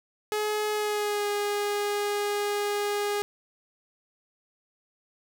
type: tone with pitch glide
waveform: sawtooth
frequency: 423.4 to 411.1 Hz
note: G#4 to G#4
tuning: +33 to -18 cents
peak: -22 dBFS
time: 0.32-3.22 s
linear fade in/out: 0 ms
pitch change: -51 cents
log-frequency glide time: 0.72-1.27 s
effects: none